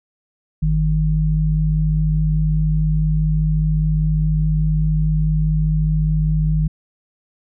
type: tone pair together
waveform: sine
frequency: 50.23 / 155.56 Hz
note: G1 / D#3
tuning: +43 / 0 cents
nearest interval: octave + minor sixth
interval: 1957 cents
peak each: -18 / -16 dBFS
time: 0.62-6.68 s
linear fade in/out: 10 ms
effects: none